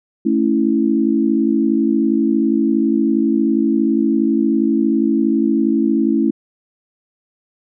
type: chord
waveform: sine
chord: A major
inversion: none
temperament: equal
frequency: 220 / 277.2 / 329.6 Hz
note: A3 / C#4 / E4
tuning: 0 / 0 / 0 cents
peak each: -17 dBFS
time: 0.25-6.31 s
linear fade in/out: 10 ms
effects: none